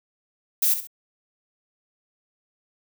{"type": "noise with echo", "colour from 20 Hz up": "violet", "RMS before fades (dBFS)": -20, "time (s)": [0.62, 0.74], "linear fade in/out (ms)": 5, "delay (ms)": 66, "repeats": 2, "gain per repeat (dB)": -10, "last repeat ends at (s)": 0.872, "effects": []}